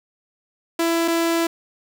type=tone pair in turn; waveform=sawtooth; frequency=333.6 / 333.6 Hz; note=E4 / E4; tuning=+21 / +21 cents; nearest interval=unison; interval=0 cents; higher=neither; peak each=-14 dBFS; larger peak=neither; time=0.79-1.08 / 1.08-1.47 s; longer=second; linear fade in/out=5 ms; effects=7-bit